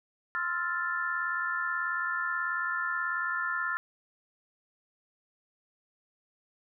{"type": "chord", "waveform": "sine", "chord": "F major seventh", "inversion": "second", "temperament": "equal", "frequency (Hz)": [1046.5, 1318.5, 1396.9, 1760], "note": ["C6", "E6", "F6", "A6"], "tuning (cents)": [0, 0, 0, 0], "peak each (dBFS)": [-38, -37, -32, -33], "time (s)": [0.35, 3.77], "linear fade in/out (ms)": 0, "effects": []}